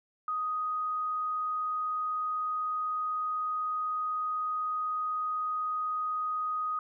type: tone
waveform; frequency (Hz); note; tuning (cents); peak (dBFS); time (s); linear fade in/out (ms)
sine; 1248; D#6; +5; -29; 0.28-6.79; 2
effects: none